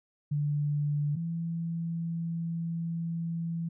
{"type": "tone pair in turn", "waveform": "sine", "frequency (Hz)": [146.83, 166.84], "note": ["D3", "E3"], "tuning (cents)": [0, 21], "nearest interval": "major second", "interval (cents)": 221, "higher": "second", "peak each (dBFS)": [-26, -30], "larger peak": "first", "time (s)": [[0.31, 1.16], [1.16, 3.69]], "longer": "second", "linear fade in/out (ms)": 10, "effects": []}